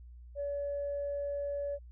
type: tone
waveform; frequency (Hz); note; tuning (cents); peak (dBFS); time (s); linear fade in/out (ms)
sine; 570; C#5; +48; -32; 0.35-1.79; 50
effects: tanh soft clip ceiling -28 dBFS + added 60 Hz sine -48 dBFS peak until 1.91 s

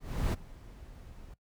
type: noise with ADSR envelope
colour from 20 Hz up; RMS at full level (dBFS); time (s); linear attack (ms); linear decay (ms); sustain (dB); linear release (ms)
brown; -27; 0-1.34; 330; 20; -22; 4
effects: noise-tail reverb RT60 0.1 s tail -18 dB re dry

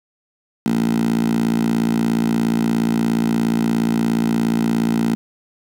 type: tone with high-pass filter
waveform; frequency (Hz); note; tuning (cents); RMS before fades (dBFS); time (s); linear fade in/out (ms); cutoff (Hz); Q
10% pulse; 57; A#1; -38; -18; 0.66-5.15; 0; 210; 4.8
effects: none

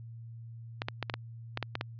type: clicks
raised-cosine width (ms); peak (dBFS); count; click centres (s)
0.3; -16; 9; 0.819 / 0.885 / 1.027 / 1.098 / 1.14 / 1.574 / 1.627 / 1.754 / 1.811
effects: added 115 Hz sine -43 dBFS peak until 1.99 s + resampled to 11025 Hz

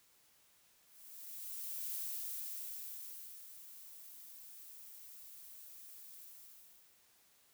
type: noise with ADSR envelope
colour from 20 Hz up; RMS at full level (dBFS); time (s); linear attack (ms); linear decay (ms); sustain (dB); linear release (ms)
violet; -41; 0.85-7.03; 1100; 1500; -13; 810
effects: white hiss -69 dBFS RMS until 7.53 s

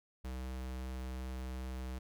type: tone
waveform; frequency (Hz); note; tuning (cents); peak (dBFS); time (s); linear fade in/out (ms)
square; 64.1; C2; -35; -40; 0.24-1.99; 10
effects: none

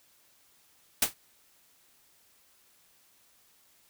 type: noise with exponential decay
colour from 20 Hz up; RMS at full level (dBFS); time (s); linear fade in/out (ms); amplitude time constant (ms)
white; -19; 1.02-1.14; 5; 25
effects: white hiss -64 dBFS RMS until 3.89 s

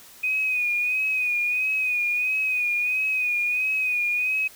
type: tone with vibrato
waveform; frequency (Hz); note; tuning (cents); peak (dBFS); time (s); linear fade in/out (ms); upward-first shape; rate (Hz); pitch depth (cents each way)
sine; 2489; D#7; 0; -21; 0.23-4.48; 10; sine; 1.5; 46
effects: white hiss -48 dBFS RMS until 4.55 s

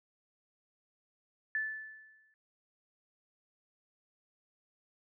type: tone with exponential decay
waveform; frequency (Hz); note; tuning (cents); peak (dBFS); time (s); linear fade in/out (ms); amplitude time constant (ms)
sine; 1748; A6; -12; -29; 1.55-2.34; 1; 170
effects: none

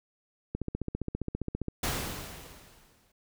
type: click train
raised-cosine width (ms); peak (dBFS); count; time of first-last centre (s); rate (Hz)
3; -19; 18; 0.55-1.683; 15
type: noise with exponential decay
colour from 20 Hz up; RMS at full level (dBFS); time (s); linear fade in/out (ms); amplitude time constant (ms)
pink; -29; 1.83-3.12; 5; 280
effects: none

